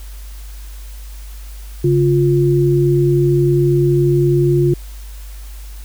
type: tone pair together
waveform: sine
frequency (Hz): 139.49 / 351.5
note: C#3 / F4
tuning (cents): +11 / +11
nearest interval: octave + major third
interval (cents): 1600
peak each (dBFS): -13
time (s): 1.84-4.74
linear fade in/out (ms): 5
effects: added 50 Hz sine -29 dBFS peak until 5.84 s + white hiss -43 dBFS RMS until 5.84 s